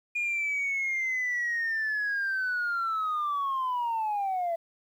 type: linear sweep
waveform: sine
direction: down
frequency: 2437 to 661 Hz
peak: -25 dBFS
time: 0.15-4.56 s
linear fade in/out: 10 ms
effects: tanh soft clip ceiling -24 dBFS + 10-bit